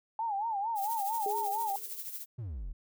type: tone with vibrato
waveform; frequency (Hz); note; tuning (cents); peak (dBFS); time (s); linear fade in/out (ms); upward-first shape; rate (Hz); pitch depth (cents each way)
sine; 853; G#5; +46; -30; 0.19-1.76; 2; sine; 4.4; 150
type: noise with tremolo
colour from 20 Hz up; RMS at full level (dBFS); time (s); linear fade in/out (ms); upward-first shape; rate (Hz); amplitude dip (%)
violet; -38; 0.75-2.26; 50; triangle; 13; 65
type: tone with exponential decay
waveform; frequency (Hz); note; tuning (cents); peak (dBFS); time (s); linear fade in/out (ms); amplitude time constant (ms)
sine; 415.5; G#4; +1; -32; 1.26-2.05; 2; 170
type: exponential sweep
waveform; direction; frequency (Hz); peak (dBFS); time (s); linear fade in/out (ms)
triangle; down; 130.8 to 34.65; -34; 2.38-2.73; 10
effects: none